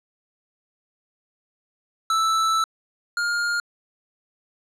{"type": "tone pair in turn", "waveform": "square", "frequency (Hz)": [1318.5, 1413.2], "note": ["E6", "F6"], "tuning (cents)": [0, 20], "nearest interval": "minor second", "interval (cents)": 120, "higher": "second", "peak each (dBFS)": [-19, -22], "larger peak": "first", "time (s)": [[2.1, 2.64], [3.17, 3.6]], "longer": "first", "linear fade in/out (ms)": 2, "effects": ["low-pass 8000 Hz 12 dB/octave"]}